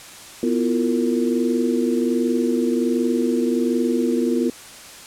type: tone cluster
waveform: sine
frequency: 247.8 / 332 / 353.3 / 460.3 Hz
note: B3 / E4 / F4 / A#4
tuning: +6 / +12 / +20 / -22 cents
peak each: -20 / -24 / -24 / -25 dBFS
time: 0.43-4.5 s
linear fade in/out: 2 ms
effects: white hiss -40 dBFS RMS until 5.06 s + low-pass 10000 Hz 12 dB/octave